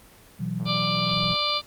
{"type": "chord", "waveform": "sine", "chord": "B suspended fourth", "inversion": "none", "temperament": "equal with one note detuned", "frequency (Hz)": [123.47, 164.81, 186.61], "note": ["B2", "E3", "F#3"], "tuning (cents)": [0, 0, 15], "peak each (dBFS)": [-32, -30, -30], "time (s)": [0.39, 1.35], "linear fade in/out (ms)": 20}
{"type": "click train", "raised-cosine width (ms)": 1, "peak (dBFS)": -31, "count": 84, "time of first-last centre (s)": [0.6, 1.361], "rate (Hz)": 109}
{"type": "harmonic tone", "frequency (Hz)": 591, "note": "D5", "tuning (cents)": 11, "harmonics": [1, 2, 4, 5, 6, 7, 8], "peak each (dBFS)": [-33, -28, -32, -33, -28, -30, -30], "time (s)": [0.65, 1.62], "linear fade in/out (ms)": 50}
{"effects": ["pink hiss -51 dBFS RMS until 1.66 s", "Opus 24 kbps"]}